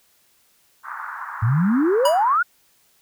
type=band-pass noise; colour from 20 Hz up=pink; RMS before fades=-32 dBFS; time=0.83-2.39 s; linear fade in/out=50 ms; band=950 to 1600 Hz; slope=48 dB/octave
type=exponential sweep; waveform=sine; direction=up; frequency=103.83 to 1500 Hz; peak=-15 dBFS; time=1.42-2.43 s; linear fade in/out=10 ms
type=tone with exponential decay; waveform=square; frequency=974 Hz; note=B5; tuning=24 cents flat; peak=-15 dBFS; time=2.05-2.24 s; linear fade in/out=5 ms; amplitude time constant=41 ms
effects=white hiss -60 dBFS RMS until 3.01 s